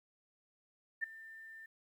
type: tone with ADSR envelope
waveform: sine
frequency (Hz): 1792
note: A6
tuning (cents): +31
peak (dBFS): -30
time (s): 1.01-1.66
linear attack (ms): 27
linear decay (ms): 6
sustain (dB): -19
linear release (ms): 5
effects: 12-bit